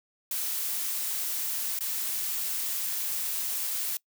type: noise with dropouts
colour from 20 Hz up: blue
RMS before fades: -31 dBFS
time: 0.31-3.97 s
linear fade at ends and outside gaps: 2 ms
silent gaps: 1.79-1.807 s
effects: noise-tail reverb RT60 0.1 s tail -23 dB re dry